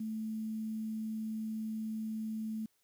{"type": "tone with quantisation", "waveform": "sine", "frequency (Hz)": 219.1, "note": "A3", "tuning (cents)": -7, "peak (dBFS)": -35, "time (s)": [0, 2.66], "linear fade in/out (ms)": 5, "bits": 10, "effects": ["white hiss -75 dBFS RMS until 2.83 s"]}